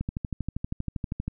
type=click train; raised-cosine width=5 ms; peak=-17 dBFS; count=17; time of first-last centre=0.01-1.28 s; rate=12.6 Hz; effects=none